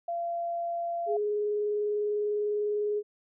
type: tone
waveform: sine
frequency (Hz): 685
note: F5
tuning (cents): -34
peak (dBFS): -29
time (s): 0.08-1.17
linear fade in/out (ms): 5
type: tone with vibrato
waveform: sine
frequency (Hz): 416.9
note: G#4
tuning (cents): +7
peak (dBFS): -26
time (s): 1.06-3.03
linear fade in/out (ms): 50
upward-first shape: triangle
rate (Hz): 20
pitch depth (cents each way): 23
effects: none